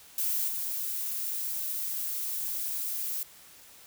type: noise with level steps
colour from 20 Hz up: violet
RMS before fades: -29 / -33 dBFS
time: 0.18-3.23 s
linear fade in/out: 2 ms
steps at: 0.47 s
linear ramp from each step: 20 ms
effects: white hiss -53 dBFS RMS until 3.86 s